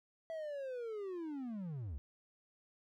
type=linear sweep; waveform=triangle; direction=down; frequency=659.3 to 61 Hz; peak=-38 dBFS; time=0.3-1.98 s; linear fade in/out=0 ms; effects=none